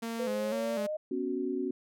sawtooth tone with vibrato, 220 Hz, A3, in tune, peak -30 dBFS, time 0.02-0.87 s, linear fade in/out 10 ms, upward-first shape square, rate 2 Hz, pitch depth 71 cents each way
sine linear sweep, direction up, 493.9 to 622.3 Hz, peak -31 dBFS, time 0.19-0.97 s, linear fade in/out 10 ms
sine chord, B suspended second, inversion none, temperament equal, 246.9 / 277.2 / 370 Hz, B3 / C#4 / F#4, 0 / 0 / 0 cents, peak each -36 / -34 / -33 dBFS, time 1.11-1.71 s, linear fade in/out 5 ms
effects none

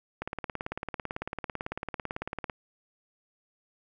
click train, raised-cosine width 0.5 ms, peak -18 dBFS, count 42, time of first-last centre 0.22-2.498 s, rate 18 Hz, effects none

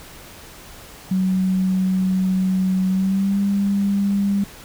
sine tone with pitch glide, 187.3 to 199.59 Hz, F#3 to G3, +21 to +31 cents, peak -16 dBFS, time 1.11-4.44 s, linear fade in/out 5 ms, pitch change +110 cents, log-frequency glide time 2.89-3.39 s, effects pink hiss -41 dBFS RMS until 4.64 s

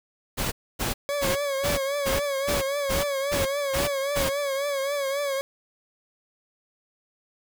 pink noise bursts, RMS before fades -27 dBFS, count 10, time 0.37-4.3 s, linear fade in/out 20 ms, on 150 ms, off 270 ms
40% pulse tone with vibrato, 558 Hz, C#5, 11 cents sharp, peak -24 dBFS, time 1.09-5.41 s, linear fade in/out 0 ms, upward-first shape triangle, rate 3.7 Hz, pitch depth 80 cents each way
effects none

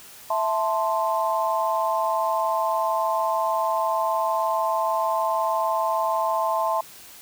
sine chord, A minor, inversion second, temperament equal, 659.3 / 880 / 1046.5 Hz, E5 / A5 / C6, 0 / 0 / 0 cents, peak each -25 dBFS, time 0.3-6.81 s, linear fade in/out 5 ms, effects white hiss -45 dBFS RMS until 7.21 s

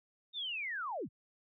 sine linear sweep, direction down, 3718 to 68.9 Hz, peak -36 dBFS, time 0.33-1.09 s, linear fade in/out 50 ms, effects none

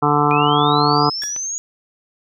harmonic tone, 146.83 Hz, D3, in tune, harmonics 1 / 2 / 3 / 5 / 6 / 7 / 8 / 9, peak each -21 / -21 / -21 / -21 / -21 / -21 / -21 / -21 dBFS, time 0.02-1.1 s, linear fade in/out 10 ms
sine linear sweep, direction up, 2406 to 6760 Hz, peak -22 dBFS, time 0.31-1.58 s, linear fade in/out 0 ms
sawtooth tone with exponential decay, 1699 Hz, G#6, 39 cents sharp, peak -22 dBFS, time 1.22-1.42 s, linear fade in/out 1 ms, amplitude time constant 42 ms
clicks, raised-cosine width 0.3 ms, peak -18 dBFS, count 2, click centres 1.236 / 1.363 s
effects none

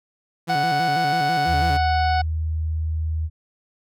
sawtooth tone with vibrato, 154.5 Hz, D#3, 12 cents flat, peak -22 dBFS, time 0.47-1.78 s, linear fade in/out 20 ms, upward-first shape square, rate 6.1 Hz, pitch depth 140 cents each way
harmonic tone, 740 Hz, F#5, in tune, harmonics 1 / 2 / 3 / 4 / 5 / 6 / 7, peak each -19 / -28 / -34 / -39 / -41 / -35 / -38 dBFS, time 0.49-2.22 s, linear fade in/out 10 ms
sine tone, 79.2 Hz, D#2, 31 cents sharp, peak -21 dBFS, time 1.46-3.3 s, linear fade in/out 50 ms
effects none

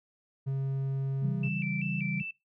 triangle tone, 135.5 Hz, C#3, 39 cents flat, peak -26 dBFS, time 0.46-1.49 s, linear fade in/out 20 ms
sine chord, C# diminished, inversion none, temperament equal, 138.59 / 164.81 / 196 Hz, C#3 / E3 / G3, 0 / 0 / 0 cents, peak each -34 dBFS, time 1.22-2.22 s, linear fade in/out 10 ms
sine tone with vibrato, 2489 Hz, D#7, in tune, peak -35 dBFS, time 1.43-2.31 s, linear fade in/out 5 ms, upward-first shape square, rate 2.6 Hz, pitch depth 110 cents each way
effects noise-tail reverb RT60 0.2 s tail -20 dB re dry + tanh soft clip ceiling -16 dBFS

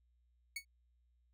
sawtooth tone with exponential decay, 2221 Hz, C#7, 3 cents sharp, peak -33 dBFS, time 0.56-0.65 s, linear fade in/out 5 ms, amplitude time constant 19 ms, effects added 60 Hz sine -70 dBFS peak until 1.33 s

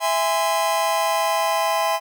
45% pulse chord, E augmented, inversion none, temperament just, 659.3 / 824.1 / 1030.1 Hz, E5 / G#5 / B#5, 0 / -14 / -27 cents, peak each -23 dBFS, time 0-2 s, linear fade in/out 50 ms, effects none

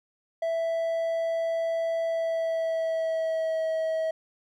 triangle tone with pitch glide, 660 to 642 Hz, E5 to E5, +2 to -46 cents, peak -23 dBFS, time 0.42-4.11 s, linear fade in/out 5 ms, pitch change -48 cents, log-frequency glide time 2.05-3.66 s, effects none

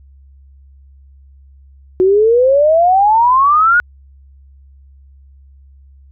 sine exponential sweep, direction up, 363.1 to 1472 Hz, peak -7 dBFS, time 2-3.8 s, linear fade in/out 0 ms, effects added 68 Hz sine -40 dBFS peak until 6.11 s

